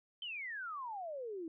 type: exponential sweep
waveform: sine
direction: down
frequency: 3136 to 313.8 Hz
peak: -40 dBFS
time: 0.22-1.48 s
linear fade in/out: 2 ms
effects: none